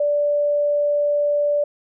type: tone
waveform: sine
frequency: 584 Hz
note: D5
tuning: 10 cents flat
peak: -16 dBFS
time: 0-1.64 s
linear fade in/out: 5 ms
effects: none